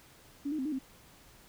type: tone with pitch steps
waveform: sine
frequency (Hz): 283.5 / 309.1 / 261.6 / 306.4 / 264.1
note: C#4 / D#4 / C4 / D#4 / C4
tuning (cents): +39 / -11 / 0 / -27 / +16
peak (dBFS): -31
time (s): 0.45-0.79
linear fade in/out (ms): 10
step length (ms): 68
effects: pink hiss -58 dBFS RMS until 1.48 s